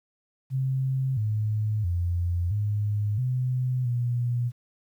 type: tone with pitch steps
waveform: sine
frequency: 132.3 / 107.2 / 87.2 / 104.2 / 127 / 120.9 Hz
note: C3 / A2 / F2 / G#2 / B2 / B2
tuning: +20 / -45 / -2 / +6 / +49 / -36 cents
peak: -23 dBFS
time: 0.5-4.52 s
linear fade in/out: 50 ms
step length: 670 ms
effects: 10-bit